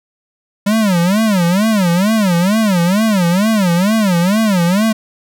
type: tone with vibrato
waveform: square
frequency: 194.9 Hz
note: G3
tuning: 10 cents flat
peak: -11 dBFS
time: 0.66-4.93 s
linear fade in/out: 10 ms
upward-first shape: sine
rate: 2.2 Hz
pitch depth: 240 cents each way
effects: none